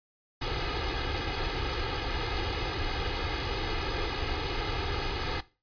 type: noise with comb filter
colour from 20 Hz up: pink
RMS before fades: -31 dBFS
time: 0.41-5.41 s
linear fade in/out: 10 ms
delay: 2.4 ms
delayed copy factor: +0.75
effects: noise-tail reverb RT60 0.3 s tail -18 dB re dry + resampled to 11025 Hz